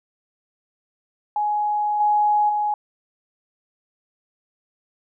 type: tone with level steps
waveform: sine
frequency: 837 Hz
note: G#5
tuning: 13 cents sharp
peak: -19 / -15 / -19 dBFS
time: 1.36-2.74 s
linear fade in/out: 2 ms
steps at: 2 / 2.49 s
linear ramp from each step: 5 ms
effects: none